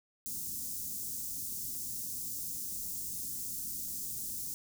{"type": "band-stop noise", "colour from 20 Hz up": "white", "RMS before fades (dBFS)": -39, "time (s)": [0.26, 4.54], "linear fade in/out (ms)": 0, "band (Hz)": [280, 5900], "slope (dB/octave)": 24, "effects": []}